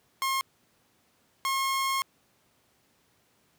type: tone pair in turn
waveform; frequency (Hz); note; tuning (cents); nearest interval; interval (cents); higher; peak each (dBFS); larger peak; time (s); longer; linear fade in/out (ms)
sawtooth; 1072 / 1077.6; C6 / C#6; +42 / -49; unison; 9; second; -22; neither; 0.22-0.41 / 1.45-2.02; second; 0
effects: pink hiss -67 dBFS RMS until 3.58 s + high-pass 100 Hz 12 dB/octave

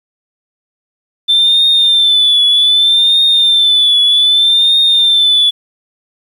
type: tone with vibrato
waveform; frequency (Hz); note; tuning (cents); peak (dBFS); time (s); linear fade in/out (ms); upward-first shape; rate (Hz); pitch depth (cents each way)
sine; 3541; A7; +10; -5; 1.28-5.51; 20; triangle; 0.64; 71
effects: tanh soft clip ceiling -3 dBFS + 7-bit

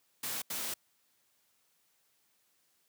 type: noise bursts at uneven times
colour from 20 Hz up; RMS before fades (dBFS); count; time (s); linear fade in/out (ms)
white; -37; 2; 0.23-0.42 / 0.5-0.74; 5
effects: white hiss -73 dBFS RMS until 2.88 s + high-pass 100 Hz 12 dB/octave

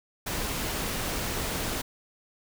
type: noise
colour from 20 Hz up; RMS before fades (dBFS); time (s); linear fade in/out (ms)
pink; -31; 0.26-1.82; 10
effects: none

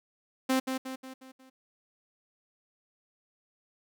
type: tone with echo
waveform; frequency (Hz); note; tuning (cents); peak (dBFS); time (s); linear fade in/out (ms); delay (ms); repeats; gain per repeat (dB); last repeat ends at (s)
sawtooth; 261.6; C4; 0; -20; 0.49-0.6; 10; 180; 5; -6; 1.5
effects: none

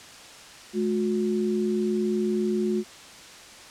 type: tone pair together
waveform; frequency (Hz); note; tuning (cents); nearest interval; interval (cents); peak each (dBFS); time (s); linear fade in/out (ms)
sine; 214.1 / 362.2; A3 / F#4; -47 / -37; major sixth; 910; -25; 0.73-2.84; 50
effects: white hiss -45 dBFS RMS until 3.7 s + low-pass 7000 Hz 12 dB/octave

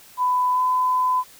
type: tone with pitch glide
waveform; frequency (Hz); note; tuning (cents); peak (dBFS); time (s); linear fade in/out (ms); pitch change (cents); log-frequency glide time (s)
sine; 999 to 1010; B5 to B5; +20 to +39; -17; 0.17-1.24; 50; +19; 0.52-0.6
effects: white hiss -48 dBFS RMS until 1.39 s

